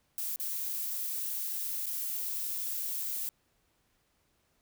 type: noise with dropouts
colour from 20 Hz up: violet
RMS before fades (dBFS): -35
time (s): 0.18-3.29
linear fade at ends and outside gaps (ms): 0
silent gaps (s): 0.36-0.398 / 1.858-1.866
effects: pink hiss -73 dBFS RMS until 4.61 s